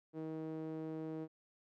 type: tone with band-pass filter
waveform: sawtooth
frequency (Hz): 158.5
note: D#3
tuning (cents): +32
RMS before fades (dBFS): -43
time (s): 0.13-1.28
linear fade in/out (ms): 50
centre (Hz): 380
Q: 2.4
effects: none